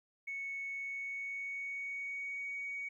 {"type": "tone with pitch glide", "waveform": "sine", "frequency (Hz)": [2212, 2245], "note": ["C#7", "C#7"], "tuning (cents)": [-4, 21], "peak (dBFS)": -37, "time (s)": [0.27, 2.89], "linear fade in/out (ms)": 10, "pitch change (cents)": 25, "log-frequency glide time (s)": [0.65, 2.51], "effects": ["tanh soft clip ceiling -33 dBFS", "13-bit"]}